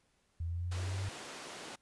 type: exponential sweep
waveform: sine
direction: up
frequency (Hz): 82.5 to 98.2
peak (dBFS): -34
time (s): 0.4-1.09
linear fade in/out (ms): 5
type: band-pass noise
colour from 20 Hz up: pink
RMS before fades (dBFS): -47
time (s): 0.71-1.76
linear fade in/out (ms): 10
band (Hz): 270 to 8600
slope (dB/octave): 12
effects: pink hiss -74 dBFS RMS until 1.81 s + resampled to 24000 Hz